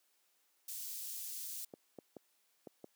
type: high-pass noise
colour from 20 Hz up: white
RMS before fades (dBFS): -44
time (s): 0.68-1.65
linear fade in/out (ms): 5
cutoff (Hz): 5400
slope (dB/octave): 12
type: clicks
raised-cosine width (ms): 2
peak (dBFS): -31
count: 5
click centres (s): 1.738 / 1.987 / 2.167 / 2.672 / 2.843
effects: white hiss -75 dBFS RMS until 2.95 s + high-pass 300 Hz 12 dB/octave